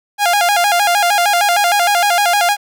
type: tone with vibrato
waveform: sawtooth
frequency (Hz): 757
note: F#5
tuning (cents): +39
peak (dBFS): -7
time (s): 0.18-2.57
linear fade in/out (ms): 50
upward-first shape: square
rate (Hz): 6.5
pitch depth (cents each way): 140
effects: none